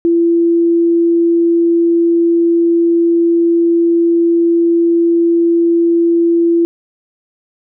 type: tone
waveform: sine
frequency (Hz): 338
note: E4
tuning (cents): +43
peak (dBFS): -8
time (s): 0.05-6.65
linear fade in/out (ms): 0
effects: none